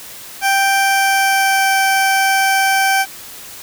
20% pulse tone with pitch glide, 784 to 776.3 Hz, G5 to G5, 0 to -17 cents, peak -7 dBFS, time 0.41-3.06 s, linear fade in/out 50 ms, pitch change -17 cents, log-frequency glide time 0.76-1.79 s, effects white hiss -34 dBFS RMS until 3.62 s

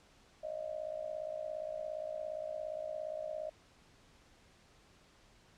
sine tone with amplitude modulation, 621 Hz, D#5, 3 cents flat, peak -34 dBFS, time 0.43-3.5 s, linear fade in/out 10 ms, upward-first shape sine, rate 57.3 Hz, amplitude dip 85%, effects pink hiss -64 dBFS RMS until 5.57 s + low-pass 7000 Hz 12 dB/octave

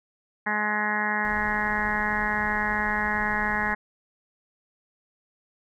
harmonic tone, 210.7 Hz, G#3, 25 cents sharp, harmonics 1 / 2 / 3 / 4 / 5 / 6 / 7 / 8 / 9 / 10, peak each -33 / -39 / -39 / -30 / -33 / -39 / -35 / -29 / -29 / -37 dBFS, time 0.46-3.75 s, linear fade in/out 10 ms
brown noise, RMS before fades -40 dBFS, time 1.25-3.73 s, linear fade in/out 0 ms
effects none

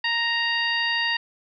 harmonic tone, 932.3 Hz, A#5, in tune, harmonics 1 / 2 / 3 / 4 / 5, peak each -31 / -24 / -27 / -32 / -31 dBFS, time 0.04-1.17 s, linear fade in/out 5 ms, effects none

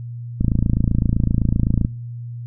click train, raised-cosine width 5 ms, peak -5 dBFS, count 41, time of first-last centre 0.41-1.849 s, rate 27.8 Hz, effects noise-tail reverb RT60 0.6 s tail -24 dB re dry + added 119 Hz sine -28 dBFS peak until 2.46 s

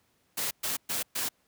white noise bursts, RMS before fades -31 dBFS, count 4, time 0.37-1.29 s, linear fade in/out 10 ms, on 140 ms, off 120 ms, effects pink hiss -70 dBFS RMS until 1.47 s + high-pass 80 Hz 12 dB/octave

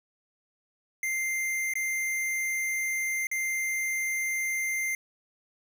square tone with dropouts, 2093 Hz, C7, in tune, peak -28 dBFS, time 1.03-4.95 s, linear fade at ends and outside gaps 2 ms, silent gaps 1.737-1.754 / 3.27-3.314 s, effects none

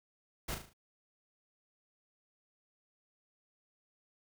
pink noise with echo, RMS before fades -38 dBFS, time 0.48-0.55 s, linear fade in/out 10 ms, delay 37 ms, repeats 5, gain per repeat -6 dB, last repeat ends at 0.735 s, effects none

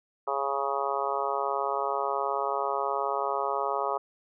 harmonic tone, 138.59 Hz, C#3, in tune, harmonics 3 / 4 / 5 / 6 / 7 / 8 / 9, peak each -34 / -34 / -34 / -34 / -34 / -34 / -34 dBFS, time 0.27-3.98 s, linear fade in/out 10 ms, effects none

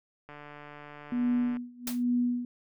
click train, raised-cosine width 0.5 ms, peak -31 dBFS, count 189, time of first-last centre 0.29-1.569 s, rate 147 Hz
sine tone with tremolo, 244 Hz, B3, 21 cents flat, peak -23 dBFS, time 1.12-2.45 s, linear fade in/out 2 ms, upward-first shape sine, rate 1.2 Hz, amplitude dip 95%
white noise with exponential decay, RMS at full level -31 dBFS, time 1.87-2.03 s, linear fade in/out 2 ms, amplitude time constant 33 ms
effects none

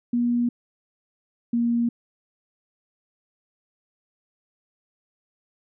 sine tone pair in turn, 240 / 235.7 Hz, B3 / A#3, -49 / +19 cents, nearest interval unison, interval 32 cents, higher first, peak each -19 dBFS, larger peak neither, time 0.13-0.49 / 1.53-1.89 s, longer neither, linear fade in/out 5 ms, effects none

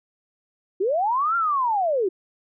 sine linear two-way sweep, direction up then down, 348.6 to 1400 to 348.6 Hz, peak -19 dBFS, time 0.8-2.09 s, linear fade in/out 10 ms, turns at 1.36 s, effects none

